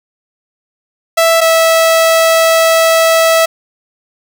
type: tone pair in turn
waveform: sawtooth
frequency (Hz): 659.3 / 653.2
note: E5 / E5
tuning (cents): 0 / -16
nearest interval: unison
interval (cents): 16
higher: first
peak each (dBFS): -3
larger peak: neither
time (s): 1.17-1.41 / 1.41-3.46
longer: second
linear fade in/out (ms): 10
effects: 7-bit